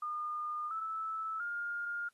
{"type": "tone with pitch steps", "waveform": "sine", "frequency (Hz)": [1216, 1310.8, 1413], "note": ["D#6", "E6", "F6"], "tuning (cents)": [-40, -10, 20], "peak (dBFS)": -35, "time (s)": [0.02, 2.09], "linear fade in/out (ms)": 5, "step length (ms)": 690, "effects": ["white hiss -75 dBFS RMS until 2.13 s", "AAC 32 kbps"]}